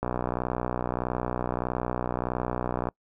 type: click train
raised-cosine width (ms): 1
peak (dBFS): -14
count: 177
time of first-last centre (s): 0.03-2.887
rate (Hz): 61.6
effects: noise-tail reverb RT60 0.1 s tail -26 dB re dry